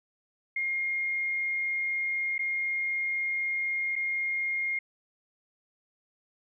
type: tone with dropouts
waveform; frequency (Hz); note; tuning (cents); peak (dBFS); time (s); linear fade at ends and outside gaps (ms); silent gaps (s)
sine; 2132; C7; +32; -27; 0.56-4.79; 5; 2.381-2.391 / 3.956-3.961
effects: none